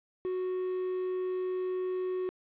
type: tone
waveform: triangle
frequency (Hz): 368.8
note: F#4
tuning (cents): -6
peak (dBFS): -28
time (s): 0.25-2.29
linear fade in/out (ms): 0
effects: resampled to 8000 Hz + 10-bit